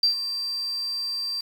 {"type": "tone with ADSR envelope", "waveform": "sine", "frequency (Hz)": 4699, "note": "D8", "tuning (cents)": 0, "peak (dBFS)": -15, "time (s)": [0.03, 1.41], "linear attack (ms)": 4, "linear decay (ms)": 110, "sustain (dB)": -11, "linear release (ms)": 6, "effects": ["7-bit"]}